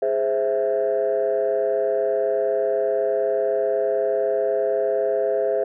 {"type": "chord", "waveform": "sine", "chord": "Ab augmented", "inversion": "none", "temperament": "equal", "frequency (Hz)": [415.3, 523.3, 659.3], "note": ["Ab4", "C5", "E5"], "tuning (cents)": [0, 0, 0], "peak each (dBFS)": -22, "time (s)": [0.02, 5.64], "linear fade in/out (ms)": 5, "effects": ["tanh soft clip ceiling -13 dBFS"]}